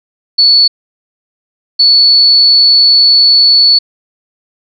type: tone bursts at uneven times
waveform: sine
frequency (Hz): 4435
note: C#8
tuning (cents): 0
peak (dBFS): -3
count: 2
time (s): 0.38-0.68 / 1.79-3.79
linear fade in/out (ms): 10
effects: none